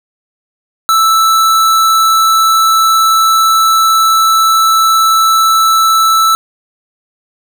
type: tone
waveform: square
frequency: 1318.5 Hz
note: E6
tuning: in tune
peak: -7 dBFS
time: 0.89-6.35 s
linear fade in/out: 0 ms
effects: none